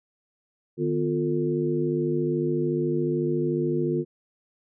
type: tone cluster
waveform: sine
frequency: 152.7 / 250.2 / 352.7 / 446.6 Hz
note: D#3 / B3 / F4 / A4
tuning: -32 / +23 / +17 / +26 cents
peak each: -28 / -30 / -25 / -31 dBFS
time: 0.77-4.05 s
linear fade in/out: 50 ms
effects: none